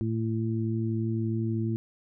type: harmonic tone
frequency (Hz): 112.1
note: A2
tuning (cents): +33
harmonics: 1 / 2 / 3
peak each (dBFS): -28 / -31 / -33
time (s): 0.01-1.76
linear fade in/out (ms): 0
effects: none